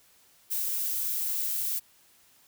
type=noise; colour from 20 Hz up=violet; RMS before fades=-30 dBFS; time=0.5-1.8 s; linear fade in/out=20 ms; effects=white hiss -61 dBFS RMS until 2.47 s